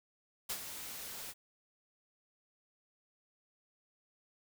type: noise with ADSR envelope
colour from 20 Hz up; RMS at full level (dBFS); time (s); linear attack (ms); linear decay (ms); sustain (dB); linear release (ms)
white; -36; 0.49-1.34; 12; 70; -9; 39
effects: none